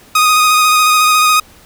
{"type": "tone with vibrato", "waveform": "sawtooth", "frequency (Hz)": 1244.5, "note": "D#6", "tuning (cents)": 0, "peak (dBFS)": -4, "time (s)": [0.15, 1.4], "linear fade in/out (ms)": 5, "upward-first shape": "square", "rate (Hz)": 14, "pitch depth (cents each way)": 15, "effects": ["pink hiss -43 dBFS RMS until 1.65 s"]}